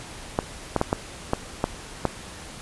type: clicks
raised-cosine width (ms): 1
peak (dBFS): -6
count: 7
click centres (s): 0.389 / 0.763 / 0.814 / 0.929 / 1.334 / 1.641 / 2.053
effects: pink hiss -40 dBFS RMS until 2.61 s + resampled to 24000 Hz